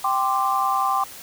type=chord; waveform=sine; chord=G suspended fourth; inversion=none; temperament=just; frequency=784 / 1045.3 / 1176 Hz; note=G5 / C6 / D6; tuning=0 / -2 / +2 cents; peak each=-23 dBFS; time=0.04-1.04 s; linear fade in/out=5 ms; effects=white hiss -40 dBFS RMS until 1.22 s